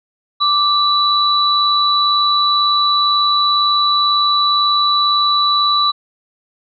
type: tone pair together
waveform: sine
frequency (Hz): 1174.7 / 3951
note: D6 / B7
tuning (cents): 0 / 0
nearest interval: octave + major sixth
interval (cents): 2100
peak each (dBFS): -14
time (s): 0.4-5.92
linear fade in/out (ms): 20
effects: none